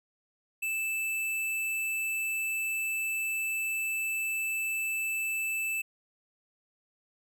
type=tone; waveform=square; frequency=2637 Hz; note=E7; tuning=in tune; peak=-30 dBFS; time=0.62-5.82 s; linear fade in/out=10 ms; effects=none